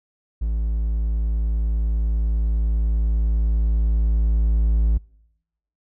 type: tone with level ramp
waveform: triangle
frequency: 55 Hz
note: A1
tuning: in tune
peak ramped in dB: -18 to -13 dBFS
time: 0.41-4.98 s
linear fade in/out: 10 ms
effects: noise-tail reverb RT60 0.9 s tail -26 dB re dry